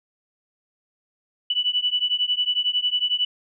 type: beating tone pair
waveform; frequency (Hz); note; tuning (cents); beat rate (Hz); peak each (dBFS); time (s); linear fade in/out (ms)
sine; 2960 / 2971; F#7 / F#7; 0 / +6; 11; -23 / -23; 1.5-3.25; 5
effects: none